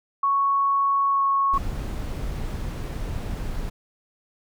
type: tone with pitch glide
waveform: sine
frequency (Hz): 1108.7 to 1101.7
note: C#6 to C#6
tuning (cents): 0 to -11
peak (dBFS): -18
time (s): 0.23-1.58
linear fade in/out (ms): 5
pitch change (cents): -11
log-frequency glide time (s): 1.1-1.21
type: noise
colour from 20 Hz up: brown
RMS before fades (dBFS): -29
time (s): 1.53-3.7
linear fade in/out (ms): 10
effects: none